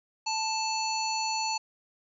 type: harmonic tone with a mistuned harmonic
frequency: 880 Hz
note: A5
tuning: in tune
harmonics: 1 / 3 / 5 / 7 / 8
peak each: -30 / -36 / -33 / -40 / -39 dBFS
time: 0.26-1.58 s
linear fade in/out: 10 ms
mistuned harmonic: 7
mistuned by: -41 cents
effects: none